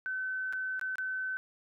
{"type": "tone with dropouts", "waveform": "sine", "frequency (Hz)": 1523, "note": "F#6", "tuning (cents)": 50, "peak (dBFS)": -32, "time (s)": [0.06, 1.37], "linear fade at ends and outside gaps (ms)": 0, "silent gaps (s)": [[0.526, 0.533], [0.795, 0.813], [0.956, 0.983]], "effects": []}